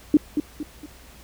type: tone with echo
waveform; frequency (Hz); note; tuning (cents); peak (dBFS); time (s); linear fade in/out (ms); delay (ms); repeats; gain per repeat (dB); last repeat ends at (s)
sine; 299.5; D4; +34; -10; 0.14-0.17; 2; 230; 3; -8; 0.86
effects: added 60 Hz sine -49 dBFS peak until 1.23 s + pink hiss -49 dBFS RMS until 1.23 s